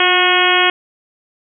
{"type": "harmonic tone with a mistuned harmonic", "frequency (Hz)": 363.2, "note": "F#4", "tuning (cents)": -32, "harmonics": [1, 2, 3, 4, 5, 6, 7, 8, 9], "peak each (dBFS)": [-19, -19, -19, -19, -19, -19, -19, -19, -19], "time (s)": [0, 0.7], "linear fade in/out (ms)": 2, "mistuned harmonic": 1, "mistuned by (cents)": -26, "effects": []}